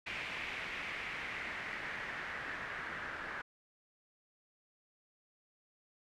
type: noise with low-pass filter sweep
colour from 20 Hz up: white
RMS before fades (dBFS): -42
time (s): 0.06-3.42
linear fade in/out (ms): 10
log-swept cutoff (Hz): 2400 to 1600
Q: 3.2
effects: none